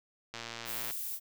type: click train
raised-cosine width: 0.2 ms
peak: -23 dBFS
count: 67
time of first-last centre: 0.34-0.909 s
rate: 116 Hz
type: noise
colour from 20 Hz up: violet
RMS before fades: -38 dBFS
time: 0.65-1.2 s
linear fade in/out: 50 ms
effects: none